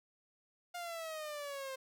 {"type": "exponential sweep", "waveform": "sawtooth", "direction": "down", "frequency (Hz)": [710, 523.3], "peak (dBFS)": -37, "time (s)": [0.74, 1.76], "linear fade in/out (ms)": 10, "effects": []}